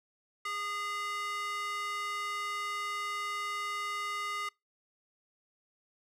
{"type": "tone with high-pass filter", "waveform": "square", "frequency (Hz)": 410, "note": "G#4", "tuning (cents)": -22, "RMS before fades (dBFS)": -36, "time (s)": [0.45, 4.49], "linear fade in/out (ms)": 5, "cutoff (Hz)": 1500, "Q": 5.3, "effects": ["noise-tail reverb RT60 0.2 s tail -24 dB re dry", "low-pass 10000 Hz 12 dB/octave"]}